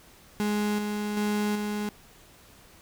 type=tone with tremolo; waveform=35% pulse; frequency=208.6 Hz; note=G#3; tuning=8 cents sharp; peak=-23 dBFS; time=0.4-1.89 s; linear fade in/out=0 ms; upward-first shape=square; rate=1.3 Hz; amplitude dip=35%; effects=pink hiss -54 dBFS RMS until 2.81 s